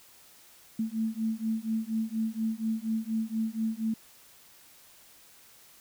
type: beating tone pair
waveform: sine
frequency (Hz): 220 / 224.2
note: A3 / A3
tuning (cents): 0 / +33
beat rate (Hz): 4.2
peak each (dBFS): -31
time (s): 0.79-3.94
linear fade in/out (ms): 5
effects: white hiss -56 dBFS RMS until 5.8 s